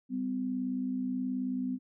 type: tone pair together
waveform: sine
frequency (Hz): 196.11 / 254.8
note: G3 / C4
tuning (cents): +1 / -46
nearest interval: perfect fourth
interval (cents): 453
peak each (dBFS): -37 / -31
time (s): 0.09-1.79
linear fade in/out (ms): 50
effects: none